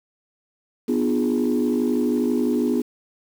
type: chord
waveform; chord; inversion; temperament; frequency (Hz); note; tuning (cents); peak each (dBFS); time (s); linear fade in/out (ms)
sine; B diminished seventh; none; equal with one note detuned; 246.9 / 299.1 / 349.2 / 415.3; B3 / D4 / F4 / Ab4; 0 / +32 / 0 / 0; -20 / -24 / -25 / -25; 0.88-2.82; 10
effects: tanh soft clip ceiling -12 dBFS + 7-bit